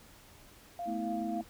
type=tone with tremolo; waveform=sine; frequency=696 Hz; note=F5; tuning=6 cents flat; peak=-34 dBFS; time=0.79-1.41 s; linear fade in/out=2 ms; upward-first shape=triangle; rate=3.7 Hz; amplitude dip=45%
type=chord; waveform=sine; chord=A suspended second; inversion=none; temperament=equal with one note detuned; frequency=220 / 246.9 / 325.3 Hz; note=A3 / B3 / E4; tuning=0 / 0 / -23 cents; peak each=-36 / -40 / -37 dBFS; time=0.85-1.44 s; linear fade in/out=50 ms
effects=tanh soft clip ceiling -21 dBFS + pink hiss -57 dBFS RMS until 1.49 s